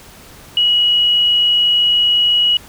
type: tone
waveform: sine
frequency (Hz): 2913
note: F#7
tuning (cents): -28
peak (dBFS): -10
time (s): 0.57-2.57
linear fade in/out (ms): 2
effects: pink hiss -40 dBFS RMS until 2.68 s